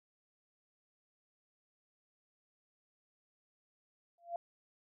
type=tone with exponential growth; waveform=sine; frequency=687 Hz; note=F5; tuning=29 cents flat; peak=-32 dBFS; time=4.18-4.36 s; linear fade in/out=2 ms; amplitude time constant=38 ms; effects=none